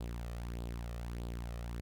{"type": "tone with flanger", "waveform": "sawtooth", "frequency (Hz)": 58.7, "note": "A#1", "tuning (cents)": 13, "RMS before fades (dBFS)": -41, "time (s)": [0, 1.81], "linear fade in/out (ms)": 10, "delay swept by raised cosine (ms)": [0.24, 1.64], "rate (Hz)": 1.6, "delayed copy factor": 0.55, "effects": []}